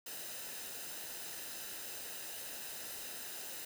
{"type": "noise with comb filter", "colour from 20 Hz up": "white", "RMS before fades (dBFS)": -45, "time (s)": [0.06, 3.65], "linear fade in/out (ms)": 5, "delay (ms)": 0.89, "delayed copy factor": -0.5, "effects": []}